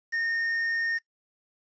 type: tone with quantisation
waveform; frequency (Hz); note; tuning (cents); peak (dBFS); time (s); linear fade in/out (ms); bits
triangle; 1835; A#6; -28; -24; 0.12-0.99; 20; 7
effects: noise-tail reverb RT60 0.1 s tail -20 dB re dry + resampled to 16000 Hz